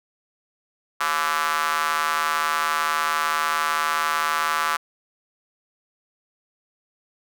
square tone with high-pass filter, 77.78 Hz, D#2, in tune, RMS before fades -23 dBFS, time 1-4.77 s, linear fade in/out 10 ms, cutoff 1200 Hz, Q 3.7, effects none

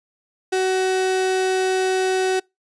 35% pulse tone, 375.4 Hz, F#4, 25 cents sharp, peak -16 dBFS, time 0.52-2.4 s, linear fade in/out 10 ms, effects noise-tail reverb RT60 0.2 s tail -26 dB re dry + resampled to 22050 Hz

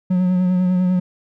triangle tone with vibrato, 182.3 Hz, F#3, 25 cents flat, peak -12 dBFS, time 0.1-1 s, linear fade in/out 10 ms, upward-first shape sine, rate 10 Hz, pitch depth 26 cents each way, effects none

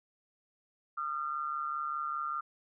sine tone pair together, 1216 / 1361 Hz, D#6 / F6, -40 / -45 cents, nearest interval major second, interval 195 cents, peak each -35 / -36 dBFS, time 0.97-2.41 s, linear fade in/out 10 ms, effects none

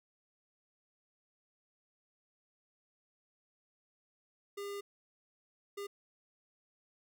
square tone bursts at uneven times, 403.2 Hz, G4, 49 cents sharp, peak -40 dBFS, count 2, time 4.57-4.81 / 5.77-5.87 s, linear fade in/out 10 ms, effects none

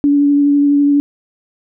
sine tone with vibrato, 286.3 Hz, D4, 44 cents flat, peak -8 dBFS, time 0.04-1 s, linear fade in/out 0 ms, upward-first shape triangle, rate 12 Hz, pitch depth 15 cents each way, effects none

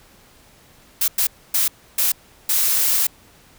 blue noise bursts at uneven times, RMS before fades -18 dBFS, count 5, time 1.01-1.08 / 1.18-1.27 / 1.54-1.68 / 1.98-2.12 / 2.49-3.07 s, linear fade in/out 5 ms, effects pink hiss -51 dBFS RMS until 3.58 s

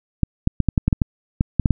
clicks, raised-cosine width 5 ms, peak -3 dBFS, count 12, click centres 0.233 / 0.474 / 0.603 / 0.687 / 0.778 / 0.88 / 0.928 / 1.018 / 1.409 / 1.597 / 1.658 / 1.707 s, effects none

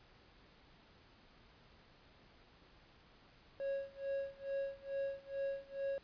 triangle tone with tremolo, 550 Hz, C#5, 14 cents flat, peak -33 dBFS, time 3.6-5.98 s, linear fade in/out 0 ms, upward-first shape sine, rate 2.3 Hz, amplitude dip 95%, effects pink hiss -64 dBFS RMS until 6.03 s + resampled to 11025 Hz

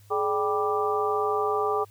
harmonic tone with a mistuned harmonic, 196.3 Hz, G3, 3 cents sharp, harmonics 2 / 3 / 4 / 5 / 6, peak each -26 / -36 / -29 / -34 / -28 dBFS, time 0.1-1.85 s, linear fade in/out 20 ms, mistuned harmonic 2, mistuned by +130 cents, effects added 102 Hz sine -51 dBFS peak until 1.9 s + white hiss -60 dBFS RMS until 1.9 s

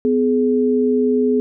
sine tone pair together, 251.6 / 421.8 Hz, B3 / G#4, +32 / +27 cents, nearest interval major sixth, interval 895 cents, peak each -16 dBFS, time 0.05-1.4 s, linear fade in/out 0 ms, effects none

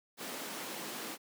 pink high-pass noise, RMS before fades -42 dBFS, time 0.17-1.18 s, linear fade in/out 50 ms, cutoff 210 Hz, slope 24 dB/octave, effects none

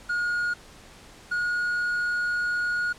triangle tone pair in turn, 1436 / 1443.6 Hz, F6 / F#6, +48 / -43 cents, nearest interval unison, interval 9 cents, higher second, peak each -22 dBFS, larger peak neither, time 0.09-0.54 / 1.31-2.93 s, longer second, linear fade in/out 10 ms, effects pink hiss -49 dBFS RMS until 2.98 s + low-pass 9000 Hz 12 dB/octave

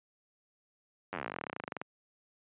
slowing click train, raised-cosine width 0.5 ms, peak -21 dBFS, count 29, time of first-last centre 1.13-1.815 s, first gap 10 ms, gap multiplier 1.06, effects high-pass 150 Hz 12 dB/octave + resampled to 8000 Hz

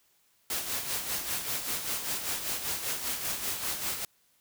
white noise with tremolo, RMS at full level -31 dBFS, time 0.5-4.05 s, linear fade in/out 2 ms, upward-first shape sine, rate 5.1 Hz, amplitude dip 55%, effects white hiss -68 dBFS RMS until 4.4 s

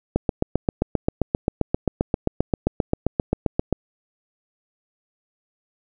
click train, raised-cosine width 2 ms, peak -5 dBFS, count 28, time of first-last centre 0.16-3.727 s, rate 7.57 Hz, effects none

